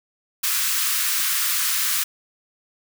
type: high-pass noise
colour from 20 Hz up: white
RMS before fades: -22 dBFS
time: 0.43-2.04 s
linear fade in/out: 10 ms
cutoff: 1100 Hz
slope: 48 dB/octave
effects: none